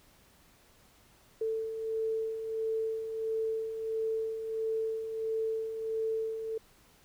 sine beating tone pair, 443 / 444.5 Hz, A4 / A4, +12 / +18 cents, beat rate 1.5 Hz, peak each -40 / -31 dBFS, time 1.41-6.58 s, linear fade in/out 5 ms, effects pink hiss -62 dBFS RMS until 7.04 s

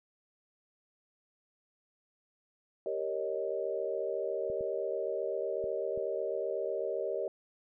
sine chord, Eb dominant seventh, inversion first, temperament equal, 392 / 466.2 / 554.4 / 622.3 Hz, G4 / Bb4 / Db5 / Eb5, 0 / 0 / 0 / 0 cents, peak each -37 dBFS, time 2.86-7.28 s, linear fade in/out 2 ms
clicks, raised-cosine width 3 ms, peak -34 dBFS, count 4, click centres 4.5 / 4.609 / 5.641 / 5.976 s
effects none

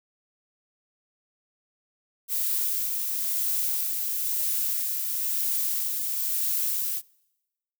violet noise with tremolo, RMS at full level -26 dBFS, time 2.28-7.02 s, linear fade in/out 50 ms, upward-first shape sine, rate 1 Hz, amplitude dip 30%, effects noise-tail reverb RT60 1.0 s tail -26 dB re dry

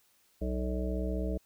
harmonic tone with a mistuned harmonic, 62.4 Hz, B1, 19 cents sharp, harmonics 1 / 3 / 5 / 7 / 9 / 10, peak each -32 / -37 / -39 / -40 / -42 / -42 dBFS, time 0.41-1.38 s, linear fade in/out 10 ms, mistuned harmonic 10, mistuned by +35 cents, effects white hiss -68 dBFS RMS until 1.45 s

